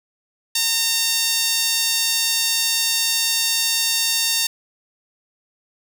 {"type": "tone with high-pass filter", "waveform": "sawtooth", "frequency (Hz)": 914, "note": "A#5", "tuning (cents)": -34, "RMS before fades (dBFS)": -20, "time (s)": [0.55, 4.47], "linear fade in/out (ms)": 5, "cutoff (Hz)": 4200, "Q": 1.2, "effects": []}